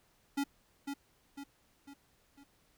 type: tone with echo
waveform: square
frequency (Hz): 280.4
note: C#4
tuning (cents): +20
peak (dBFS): -31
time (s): 0.37-0.44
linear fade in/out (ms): 10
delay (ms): 500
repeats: 4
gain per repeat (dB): -6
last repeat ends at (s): 2.44
effects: pink hiss -70 dBFS RMS until 2.77 s